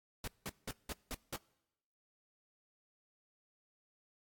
pink noise bursts, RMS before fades -41 dBFS, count 6, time 0.24-1.362 s, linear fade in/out 2 ms, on 37 ms, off 180 ms, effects noise-tail reverb RT60 0.9 s tail -24 dB re dry + AAC 64 kbps

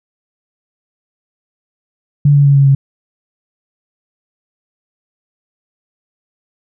sine tone with pitch steps, 144.3 / 142.48 / 140.68 / 138.9 / 137.15 Hz, D3 / C#3 / C#3 / C#3 / C#3, -30 / +48 / +26 / +4 / -18 cents, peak -5 dBFS, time 2.25-2.75 s, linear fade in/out 5 ms, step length 100 ms, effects none

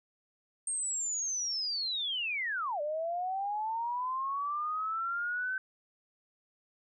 sine linear two-way sweep, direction down then up, 8650 to 581 to 1540 Hz, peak -31 dBFS, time 0.67-5.58 s, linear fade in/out 2 ms, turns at 2.81 s, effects none

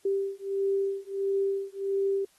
sine beating tone pair, 392 / 393.5 Hz, G4 / G4, 0 / +7 cents, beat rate 1.5 Hz, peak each -29 dBFS, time 0.05-2.25 s, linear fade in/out 5 ms, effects white hiss -64 dBFS RMS until 2.38 s + AAC 32 kbps

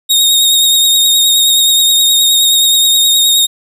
sawtooth tone with vibrato, 3729 Hz, A#7, in tune, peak -4 dBFS, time 0.09-3.47 s, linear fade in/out 20 ms, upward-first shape triangle, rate 9.5 Hz, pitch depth 34 cents each way, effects none

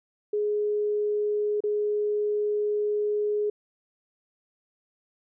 sine tone with dropouts, 417.9 Hz, G#4, 11 cents sharp, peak -23 dBFS, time 0.33-3.5 s, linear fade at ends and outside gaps 5 ms, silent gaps 1.605-1.637 s, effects none

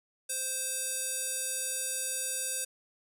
square tone with band-pass filter, 523.3 Hz, C5, in tune, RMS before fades -34 dBFS, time 0.29-2.65 s, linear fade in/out 10 ms, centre 9200 Hz, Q 2.7, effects none

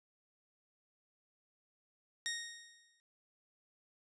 15% pulse tone with exponential decay, 1864.7 Hz, A#6, in tune, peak -28 dBFS, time 2.26-3 s, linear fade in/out 0 ms, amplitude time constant 160 ms, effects resampled to 22050 Hz

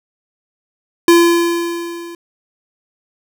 square tone with level ramp, 341.1 Hz, F4, 41 cents flat, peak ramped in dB -5 to -30 dBFS, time 1.08-2.15 s, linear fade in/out 2 ms, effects none

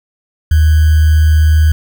sine tone with sample-and-hold, 77.78 Hz, D#2, in tune, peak -5 dBFS, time 0.51-1.72 s, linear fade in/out 5 ms, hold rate 1575 Hz, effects none

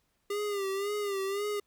square tone with vibrato, 401.3 Hz, G4, 41 cents sharp, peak -31 dBFS, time 0.3-1.6 s, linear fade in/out 5 ms, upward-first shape sine, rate 1.9 Hz, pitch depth 69 cents each way, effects pink hiss -75 dBFS RMS until 1.66 s

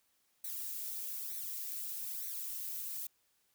violet noise with flanger, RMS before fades -41 dBFS, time 0.44-3.07 s, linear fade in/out 5 ms, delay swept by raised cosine 0.49 to 3.09 ms, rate 1.1 Hz, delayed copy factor +0.9, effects white hiss -75 dBFS RMS until 3.54 s

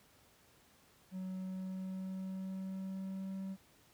triangle tone with pitch glide, 186.7 to 191.95 Hz, F#3 to G3, +16 to -36 cents, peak -37 dBFS, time 1.11-3.57 s, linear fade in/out 50 ms, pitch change +48 cents, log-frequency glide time 1.28-3.39 s, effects pink hiss -66 dBFS RMS until 3.93 s + high-pass 60 Hz 12 dB/octave

